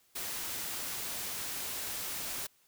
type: noise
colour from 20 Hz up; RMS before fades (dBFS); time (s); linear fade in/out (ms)
white; -38; 0.15-2.47; 10
effects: white hiss -68 dBFS RMS until 2.67 s